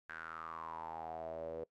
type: tone with band-pass filter sweep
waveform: sawtooth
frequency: 81.4 Hz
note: E2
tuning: 21 cents flat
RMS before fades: -45 dBFS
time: 0.09-1.64 s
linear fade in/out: 5 ms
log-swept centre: 1600 to 490 Hz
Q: 8.5
effects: noise-tail reverb RT60 0.1 s tail -22 dB re dry